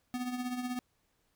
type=tone with tremolo; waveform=square; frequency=248.7 Hz; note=B3; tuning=12 cents sharp; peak=-32 dBFS; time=0.14-0.79 s; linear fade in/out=0 ms; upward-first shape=triangle; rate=16 Hz; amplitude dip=65%; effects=pink hiss -75 dBFS RMS until 1.35 s